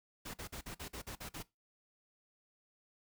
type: noise bursts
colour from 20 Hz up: pink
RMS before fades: -45 dBFS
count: 9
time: 0.25-1.428 s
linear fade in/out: 10 ms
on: 90 ms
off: 46 ms
effects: noise-tail reverb RT60 0.2 s tail -19 dB re dry